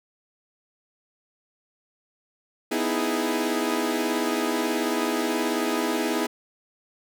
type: chord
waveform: sawtooth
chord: E major seventh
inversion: second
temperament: equal with one note detuned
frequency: 247.8 / 311.1 / 329.6 / 415.3 Hz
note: B3 / D#4 / E4 / G#4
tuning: +6 / 0 / 0 / 0 cents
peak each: -25 dBFS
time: 2.71-6.27 s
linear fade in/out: 10 ms
effects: none